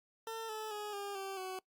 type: tone with pitch steps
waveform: 20% pulse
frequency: 450.3 / 434 / 418.2 / 403 / 388.4 / 374.3 Hz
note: A4 / A4 / G#4 / G4 / G4 / F#4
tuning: +40 / -24 / +12 / +48 / -16 / +20 cents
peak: -35 dBFS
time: 0.27-1.59 s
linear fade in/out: 2 ms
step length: 220 ms
effects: noise-tail reverb RT60 0.1 s tail -23 dB re dry + Opus 48 kbps